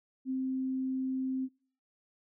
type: tone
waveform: sine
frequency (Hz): 261.6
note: C4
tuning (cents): 0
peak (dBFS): -30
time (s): 0.25-1.49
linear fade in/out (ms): 50
effects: noise-tail reverb RT60 0.5 s tail -26 dB re dry